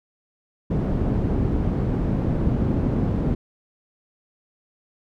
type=low-pass noise; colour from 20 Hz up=white; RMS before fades=-22 dBFS; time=0.7-3.35 s; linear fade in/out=10 ms; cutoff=220 Hz; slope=12 dB/octave; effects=none